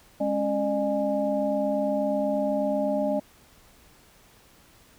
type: tone cluster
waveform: sine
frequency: 207 / 275.2 / 603 / 830 Hz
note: G#3 / C#4 / D5 / G#5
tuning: -5 / -12 / +46 / -1 cents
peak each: -30 / -29 / -25 / -34 dBFS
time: 0.2-3.2 s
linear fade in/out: 10 ms
effects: pink hiss -56 dBFS RMS until 4.98 s